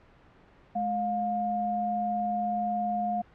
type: tone pair together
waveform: sine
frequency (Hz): 211.5 / 710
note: G#3 / F5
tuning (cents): +32 / +28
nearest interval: octave + major sixth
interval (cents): 2096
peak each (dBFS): -33 / -27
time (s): 0.75-3.22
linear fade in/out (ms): 10
effects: pink hiss -57 dBFS RMS until 3.34 s + low-pass 2000 Hz 12 dB/octave